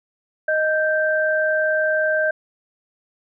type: tone pair together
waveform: sine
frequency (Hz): 622 / 1567.3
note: D#5 / G6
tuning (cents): -1 / -1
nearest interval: octave + major third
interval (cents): 1600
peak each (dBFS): -19 / -20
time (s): 0.48-2.31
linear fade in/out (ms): 5
effects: none